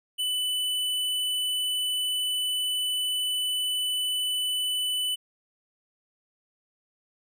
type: tone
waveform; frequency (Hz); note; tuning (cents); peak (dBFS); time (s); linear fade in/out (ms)
square; 2991; F#7; +18; -26; 0.18-5.16; 20
effects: none